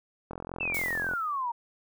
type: click train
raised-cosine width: 1 ms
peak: -23 dBFS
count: 37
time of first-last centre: 0.31-1.136 s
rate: 43.6 Hz
type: exponential sweep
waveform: sine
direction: down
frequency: 2710 to 919 Hz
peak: -28 dBFS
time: 0.6-1.52 s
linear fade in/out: 10 ms
type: noise with exponential decay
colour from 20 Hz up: blue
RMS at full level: -35 dBFS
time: 0.74-1.43 s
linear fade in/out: 5 ms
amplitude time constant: 150 ms
effects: none